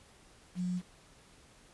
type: tone with quantisation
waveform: sine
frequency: 180 Hz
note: F#3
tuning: 47 cents flat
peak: -31 dBFS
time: 0.55-0.82 s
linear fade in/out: 50 ms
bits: 9
effects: pink hiss -60 dBFS RMS until 1.73 s + resampled to 24000 Hz